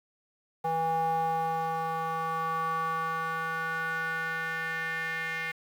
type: tone with band-pass filter sweep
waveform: square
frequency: 162.8 Hz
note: E3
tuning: 21 cents flat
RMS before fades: -31 dBFS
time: 0.64-5.52 s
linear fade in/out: 10 ms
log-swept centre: 750 to 2000 Hz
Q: 5
effects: 9-bit